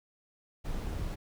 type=noise; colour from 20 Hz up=brown; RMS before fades=-35 dBFS; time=0.64-1.16 s; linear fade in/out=20 ms; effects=none